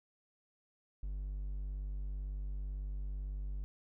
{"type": "tone", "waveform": "triangle", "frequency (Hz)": 49, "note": "G1", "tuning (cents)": 0, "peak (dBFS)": -35, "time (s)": [1.03, 3.64], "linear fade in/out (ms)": 0, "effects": []}